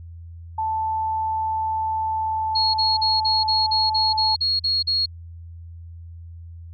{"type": "tone with pitch glide", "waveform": "sine", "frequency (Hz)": [880, 870.9], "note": ["A5", "A5"], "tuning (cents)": [0, -18], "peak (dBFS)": -21, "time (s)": [0.58, 4.35], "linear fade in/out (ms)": 5, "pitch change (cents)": -18, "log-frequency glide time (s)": [2.08, 3.5]}
{"type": "tone bursts", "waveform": "sine", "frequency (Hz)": 4306, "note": "C8", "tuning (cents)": 49, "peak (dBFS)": -18, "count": 11, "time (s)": [2.55, 5.06], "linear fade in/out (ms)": 10, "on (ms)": 190, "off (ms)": 42}
{"effects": ["added 84 Hz sine -36 dBFS peak until 6.73 s"]}